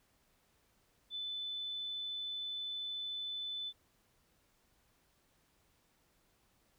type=tone; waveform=sine; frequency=3507 Hz; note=A7; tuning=6 cents flat; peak=-38 dBFS; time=1.1-3.73 s; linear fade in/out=50 ms; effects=pink hiss -73 dBFS RMS until 6.78 s